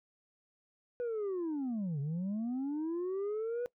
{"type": "linear two-way sweep", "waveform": "sine", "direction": "down then up", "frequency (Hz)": [493.9, 135.9, 493.9], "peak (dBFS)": -30, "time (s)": [1, 3.66], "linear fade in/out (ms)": 0, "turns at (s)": 2, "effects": ["noise-tail reverb RT60 0.1 s tail -22 dB re dry", "tanh soft clip ceiling -32 dBFS"]}